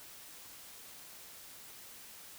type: silence
effects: white hiss -52 dBFS RMS until 2.38 s